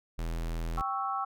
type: tone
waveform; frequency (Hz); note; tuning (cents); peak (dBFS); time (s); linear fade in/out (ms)
square; 41.34; E1; +6; -32; 0.18-0.82; 10
type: chord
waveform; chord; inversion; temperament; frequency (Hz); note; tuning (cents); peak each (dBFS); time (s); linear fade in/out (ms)
sine; C# diminished; second; equal; 784 / 1108.7 / 1318.5; G5 / C#6 / E6; 0 / 0 / 0; -34; 0.77-1.25; 10
effects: none